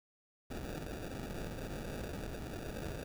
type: noise with sample-and-hold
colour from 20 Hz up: pink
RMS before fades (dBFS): -42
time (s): 0.5-3.04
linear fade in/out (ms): 10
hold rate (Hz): 1050
effects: none